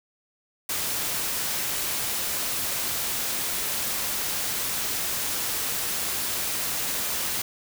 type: noise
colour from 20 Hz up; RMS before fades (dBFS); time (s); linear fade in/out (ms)
white; -28; 0.69-7.42; 5
effects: none